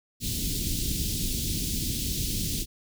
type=band-stop noise; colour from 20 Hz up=pink; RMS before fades=-29 dBFS; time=0.2-2.66 s; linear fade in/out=50 ms; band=300 to 3400 Hz; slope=24 dB/octave; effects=none